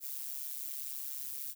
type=noise with amplitude modulation; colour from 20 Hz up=violet; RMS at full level=-37 dBFS; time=0-1.55 s; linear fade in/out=50 ms; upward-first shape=sine; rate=137 Hz; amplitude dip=85%; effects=none